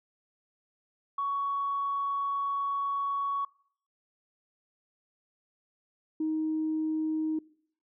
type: tone pair in turn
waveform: sine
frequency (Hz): 1118 / 313.7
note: C#6 / D#4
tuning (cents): +14 / +14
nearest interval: octave + minor seventh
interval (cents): 2200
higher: first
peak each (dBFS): -27 / -26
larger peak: second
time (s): 1.18-3.45 / 6.2-7.39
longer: first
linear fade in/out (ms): 5
effects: noise-tail reverb RT60 0.6 s tail -23 dB re dry + tanh soft clip ceiling -22 dBFS